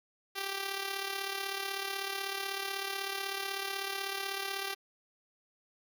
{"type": "tone with amplitude modulation", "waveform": "5% pulse", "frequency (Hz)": 392, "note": "G4", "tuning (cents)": 0, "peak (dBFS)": -21, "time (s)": [0.35, 4.75], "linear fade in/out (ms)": 20, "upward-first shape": "sine", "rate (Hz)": 36.1, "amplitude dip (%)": 55, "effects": []}